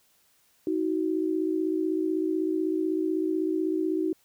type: tone pair together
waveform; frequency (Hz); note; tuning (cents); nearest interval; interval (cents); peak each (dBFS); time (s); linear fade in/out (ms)
sine; 316.8 / 372.8; D#4 / F#4; +31 / +13; minor third; 282; -26 / -28; 0.67-4.13; 2
effects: white hiss -65 dBFS RMS until 4.24 s